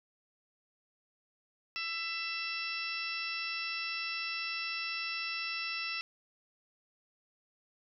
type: harmonic tone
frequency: 666 Hz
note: E5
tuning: 18 cents sharp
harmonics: 2 / 3 / 4 / 5 / 6 / 7 / 8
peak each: -44 / -44 / -37 / -49 / -46 / -47 / -42 dBFS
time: 1.76-6.01 s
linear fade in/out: 0 ms
effects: none